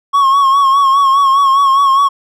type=tone with vibrato; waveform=triangle; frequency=1098 Hz; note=C#6; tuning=17 cents flat; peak=-5 dBFS; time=0.13-2.09 s; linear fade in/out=20 ms; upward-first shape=sine; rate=4.9 Hz; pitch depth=51 cents each way; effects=none